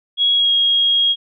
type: tone with pitch glide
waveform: sine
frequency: 3322 to 3276 Hz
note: G#7 to G#7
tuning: 0 to -24 cents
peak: -12 dBFS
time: 0.17-1.16 s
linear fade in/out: 50 ms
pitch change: -24 cents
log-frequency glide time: 0.34-0.51 s
effects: none